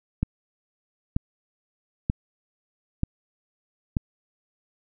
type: click train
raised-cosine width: 5 ms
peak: -10 dBFS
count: 5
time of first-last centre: 0.23-3.968 s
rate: 1.07 Hz
effects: none

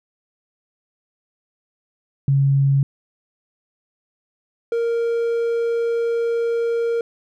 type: tone pair in turn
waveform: sine / triangle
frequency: 138.1 / 465.4 Hz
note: C#3 / A#4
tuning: -6 / -3 cents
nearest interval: octave + major sixth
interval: 2103 cents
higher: second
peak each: -13 / -16 dBFS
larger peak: first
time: 2.28-2.83 / 4.72-7.01 s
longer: second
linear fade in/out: 2 ms
effects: none

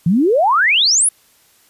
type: exponential sweep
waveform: sine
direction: up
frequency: 155.56 to 11090 Hz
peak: -10 dBFS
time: 0.06-1.09 s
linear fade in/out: 5 ms
effects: white hiss -53 dBFS RMS until 1.69 s + resampled to 32000 Hz

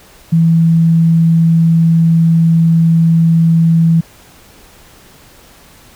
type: tone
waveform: sine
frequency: 164.81 Hz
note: E3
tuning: in tune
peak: -6 dBFS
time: 0.32-4.01 s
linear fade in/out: 10 ms
effects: pink hiss -42 dBFS RMS until 5.95 s

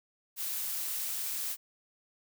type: noise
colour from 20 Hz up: blue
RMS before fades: -35 dBFS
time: 0.36-1.57 s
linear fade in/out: 50 ms
effects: none

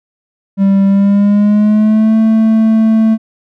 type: tone with pitch glide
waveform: triangle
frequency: 196 to 221.3 Hz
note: G3 to A3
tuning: 0 to +10 cents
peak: -4 dBFS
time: 0.57-3.18 s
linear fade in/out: 50 ms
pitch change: +210 cents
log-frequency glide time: 0.86-2.17 s
effects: none

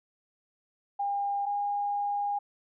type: tone pair in turn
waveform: sine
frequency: 805 / 814.4 Hz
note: G5 / G#5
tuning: +46 / -34 cents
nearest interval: unison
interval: 20 cents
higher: second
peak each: -27 dBFS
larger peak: neither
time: 0.99-1.46 / 1.46-2.39 s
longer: second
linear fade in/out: 10 ms
effects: none

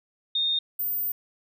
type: tone pair in turn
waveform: sine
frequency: 3671 / 14684 Hz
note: A#7 / A#9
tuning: -27 / -27 cents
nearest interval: 2 octaves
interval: 2400 cents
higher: second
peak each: -22 / -25 dBFS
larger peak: first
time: 0.35-0.59 / 0.79-1.12 s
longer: second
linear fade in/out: 5 ms
effects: none

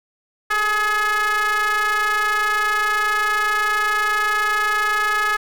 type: ring-modulated tone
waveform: square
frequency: 213.4 Hz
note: G#3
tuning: 47 cents sharp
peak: -15 dBFS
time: 0.5-5.37 s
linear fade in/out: 10 ms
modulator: 1480 Hz
effects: none

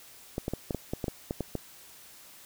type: clicks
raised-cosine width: 2 ms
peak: -17 dBFS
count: 11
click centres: 0.381 / 0.481 / 0.536 / 0.708 / 0.747 / 0.935 / 1.042 / 1.082 / 1.309 / 1.407 / 1.553 s
effects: white hiss -52 dBFS RMS until 2.45 s

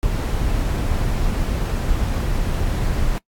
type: noise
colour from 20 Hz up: brown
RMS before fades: -20 dBFS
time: 0.03-3.18 s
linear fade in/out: 0 ms
effects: noise-tail reverb RT60 0.1 s tail -22 dB re dry + AAC 64 kbps

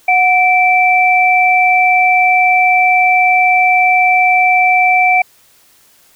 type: tone pair together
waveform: sine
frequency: 734.2 / 2331 Hz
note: F#5 / D7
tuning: -14 / -14 cents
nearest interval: octave + minor sixth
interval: 2000 cents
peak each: -10 dBFS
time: 0.08-5.22 s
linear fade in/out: 5 ms
effects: white hiss -49 dBFS RMS until 6.15 s

